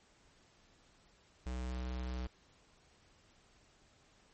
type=tone; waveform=square; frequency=62.5 Hz; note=B1; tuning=21 cents sharp; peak=-38 dBFS; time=1.46-2.27 s; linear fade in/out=5 ms; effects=pink hiss -67 dBFS RMS until 4.33 s + MP3 32 kbps